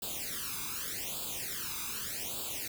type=noise with flanger; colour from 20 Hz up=white; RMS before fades=-38 dBFS; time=0.02-2.68 s; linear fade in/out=5 ms; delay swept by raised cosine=0.25 to 0.82 ms; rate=0.84 Hz; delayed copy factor=+0.95; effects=none